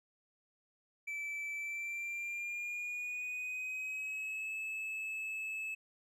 triangle tone with pitch glide, 2318 to 2602 Hz, D7 to E7, -23 to -23 cents, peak -36 dBFS, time 1.07-5.75 s, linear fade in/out 10 ms, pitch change +200 cents, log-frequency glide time 1.55-4.54 s, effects none

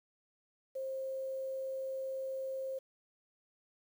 sine tone with quantisation, 531 Hz, C5, 25 cents sharp, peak -36 dBFS, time 0.75-2.79 s, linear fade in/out 10 ms, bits 10, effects none

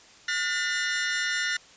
sawtooth tone cluster, 1437 / 1795 / 2011 Hz, F6 / A6 / B6, +49 / +34 / +31 cents, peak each -26 / -25 / -29 dBFS, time 0.28-1.57 s, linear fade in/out 5 ms, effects white hiss -52 dBFS RMS until 1.76 s + resampled to 16000 Hz

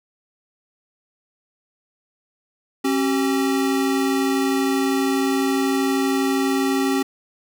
square tone pair together, 271.2 / 383.6 Hz, C#4 / G4, -38 / -37 cents, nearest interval tritone, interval 601 cents, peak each -20 / -24 dBFS, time 2.84-7.03 s, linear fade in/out 10 ms, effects none

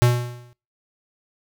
square tone with exponential decay, 121.6 Hz, B2, 26 cents flat, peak -11 dBFS, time 0.02-0.53 s, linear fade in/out 0 ms, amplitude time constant 110 ms, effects noise-tail reverb RT60 0.3 s tail -23 dB re dry

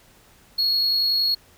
triangle tone with amplitude modulation, 4324 Hz, C#8, 44 cents flat, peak -16 dBFS, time 0.58-1.35 s, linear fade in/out 10 ms, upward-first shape sine, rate 50.5 Hz, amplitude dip 25%, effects pink hiss -54 dBFS RMS until 1.57 s

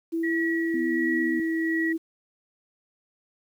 sine tone with pitch glide, 330.3 to 325.4 Hz, E4 to E4, +4 to -22 cents, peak -24 dBFS, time 0.12-1.98 s, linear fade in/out 20 ms, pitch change -26 cents, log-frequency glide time 0.95-1.33 s
sine tone with tremolo, 1924 Hz, B6, 46 cents flat, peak -26 dBFS, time 0.23-1.93 s, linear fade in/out 10 ms, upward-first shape sine, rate 1.4 Hz, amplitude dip 55%
sine tone with vibrato, 251 Hz, B3, 28 cents sharp, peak -28 dBFS, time 0.74-1.4 s, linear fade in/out 2 ms, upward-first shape sine, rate 9.1 Hz, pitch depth 26 cents each way
effects 9-bit

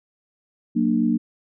sine chord, Gb augmented, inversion none, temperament equal with one note detuned, 185 / 233.1 / 299.5 Hz, Gb3 / Bb3 / D4, 0 / 0 / +34 cents, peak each -25 / -19 / -23 dBFS, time 0.75-1.18 s, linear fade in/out 20 ms, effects none

